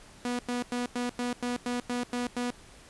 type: tone bursts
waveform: sawtooth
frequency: 244.3 Hz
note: B3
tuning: 19 cents flat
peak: -25 dBFS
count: 10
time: 0.25-2.505 s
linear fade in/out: 2 ms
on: 140 ms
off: 95 ms
effects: pink hiss -53 dBFS RMS until 2.89 s + resampled to 24000 Hz